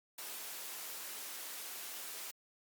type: high-pass noise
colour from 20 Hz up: white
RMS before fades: -45 dBFS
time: 0.18-2.31 s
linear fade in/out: 5 ms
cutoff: 330 Hz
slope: 12 dB/octave
effects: Opus 48 kbps